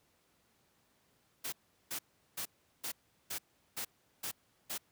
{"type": "noise bursts", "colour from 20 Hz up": "white", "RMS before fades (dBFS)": -39, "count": 8, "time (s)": [1.44, 4.78], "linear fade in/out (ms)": 10, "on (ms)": 85, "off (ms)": 380, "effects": ["pink hiss -72 dBFS RMS until 4.91 s", "high-pass 80 Hz 12 dB/octave"]}